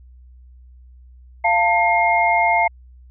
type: tone cluster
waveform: sine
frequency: 692 / 895 / 2133 Hz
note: F5 / A5 / C7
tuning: -16 / +29 / +33 cents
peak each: -18 dBFS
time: 1.44-2.68 s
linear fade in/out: 10 ms
effects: added 62 Hz sine -42 dBFS peak until 3.1 s